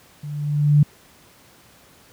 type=tone with level ramp; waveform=sine; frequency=147.1 Hz; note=D3; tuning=3 cents sharp; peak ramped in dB=-29 to -8 dBFS; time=0.23-0.83 s; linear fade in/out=5 ms; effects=pink hiss -51 dBFS RMS until 2.12 s + high-pass 80 Hz 12 dB/octave

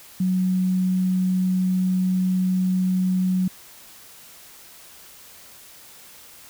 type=tone; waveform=sine; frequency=185 Hz; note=F#3; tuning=in tune; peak=-18 dBFS; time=0.2-3.48 s; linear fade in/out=5 ms; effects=white hiss -46 dBFS RMS until 6.49 s

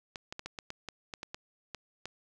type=clicks; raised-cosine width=0.2 ms; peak=-22 dBFS; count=12; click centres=0.158 / 0.325 / 0.394 / 0.46 / 0.588 / 0.704 / 0.887 / 1.138 / 1.231 / 1.345 / 1.747 / 2.056 s; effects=none

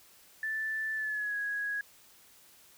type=tone with pitch glide; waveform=sine; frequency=1760 to 1661.2 Hz; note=A6 to G#6; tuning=0 to 0 cents; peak=-31 dBFS; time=0.43-1.81 s; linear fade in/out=2 ms; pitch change=-100 cents; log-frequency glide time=0.94-1.36 s; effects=white hiss -59 dBFS RMS until 2.77 s

